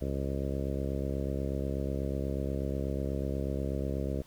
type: harmonic tone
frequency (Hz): 68.2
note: C#2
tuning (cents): -28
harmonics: 1 / 2 / 3 / 4 / 5 / 6 / 7 / 8 / 9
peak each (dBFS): -34 / -37 / -39 / -40 / -41 / -42 / -42 / -43 / -44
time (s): 0.01-4.22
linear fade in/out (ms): 5
effects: pink hiss -59 dBFS RMS until 4.26 s